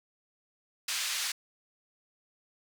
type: band-pass noise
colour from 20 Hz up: white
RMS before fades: -33 dBFS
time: 0.88-1.32 s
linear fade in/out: 5 ms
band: 1600 to 6400 Hz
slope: 12 dB/octave
effects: none